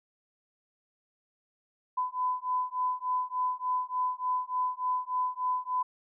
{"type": "beating tone pair", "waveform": "sine", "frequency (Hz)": [1004, 1007.4], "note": ["B5", "B5"], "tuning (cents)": [28, 34], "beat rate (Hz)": 3.4, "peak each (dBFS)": -31, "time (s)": [1.97, 5.83], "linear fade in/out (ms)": 10, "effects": []}